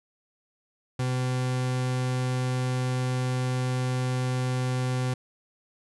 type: tone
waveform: 40% pulse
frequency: 127.3 Hz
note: C3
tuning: 47 cents flat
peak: -24 dBFS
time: 0.99-5.14 s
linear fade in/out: 5 ms
effects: resampled to 24000 Hz